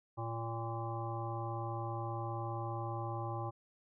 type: harmonic tone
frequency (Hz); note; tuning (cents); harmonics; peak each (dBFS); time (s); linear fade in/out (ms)
114.9; A#2; -25; 1 / 3 / 5 / 7 / 9 / 10; -39 / -45 / -47 / -43 / -46 / -49; 0.17-3.51; 20
effects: none